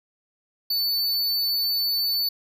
square tone, 4497 Hz, C#8, 24 cents sharp, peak -22 dBFS, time 0.7-2.29 s, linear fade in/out 5 ms, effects none

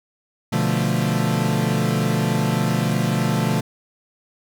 40% pulse chord, B half-diminished seventh, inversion none, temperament equal, 123.47 / 146.83 / 174.61 / 220 Hz, B2 / D3 / F3 / A3, 0 / 0 / 0 / 0 cents, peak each -23 dBFS, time 0.52-3.61 s, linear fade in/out 10 ms, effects none

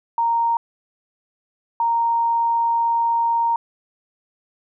sine tone bursts at uneven times, 929 Hz, A#5, 6 cents flat, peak -16 dBFS, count 2, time 0.18-0.57 / 1.8-3.56 s, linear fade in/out 2 ms, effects none

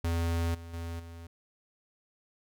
square tone with level steps, 84 Hz, E2, 33 cents sharp, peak -28 / -43 / -36 / -44 dBFS, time 0.04-1.27 s, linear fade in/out 5 ms, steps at 0.54 / 0.73 / 0.99 s, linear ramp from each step 10 ms, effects none

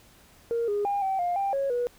sine tone with pitch steps, 466.3 / 410.7 / 806 / 770 / 705 / 791 / 550 / 485.4 Hz, A#4 / G#4 / G5 / G5 / F5 / G5 / C#5 / B4, +1 / -19 / +48 / -31 / +16 / +15 / -14 / -30 cents, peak -23 dBFS, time 0.51-1.87 s, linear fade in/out 0 ms, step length 170 ms, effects tanh soft clip ceiling -20 dBFS + pink hiss -56 dBFS RMS until 1.98 s

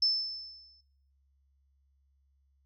sine tone with exponential decay, 5274 Hz, E8, in tune, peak -22 dBFS, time 0.02-0.81 s, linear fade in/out 5 ms, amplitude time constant 170 ms, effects noise-tail reverb RT60 0.9 s tail -19 dB re dry + added 68 Hz sine -67 dBFS peak until 2.65 s

